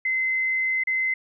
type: tone with dropouts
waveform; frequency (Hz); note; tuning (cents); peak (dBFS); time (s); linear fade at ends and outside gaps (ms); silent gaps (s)
sine; 2057; C7; -30; -21; 0.05-1.14; 5; 0.837-0.871
effects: none